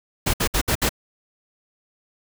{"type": "noise bursts", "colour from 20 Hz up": "pink", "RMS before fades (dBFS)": -20, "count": 5, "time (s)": [0.26, 0.893], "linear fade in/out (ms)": 10, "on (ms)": 77, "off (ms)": 62, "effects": []}